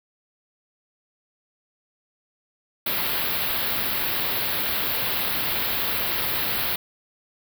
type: band-stop noise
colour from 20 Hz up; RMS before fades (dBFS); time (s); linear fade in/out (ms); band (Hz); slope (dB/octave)
white; -25; 2.86-6.76; 5; 4500 to 12000; 48
effects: none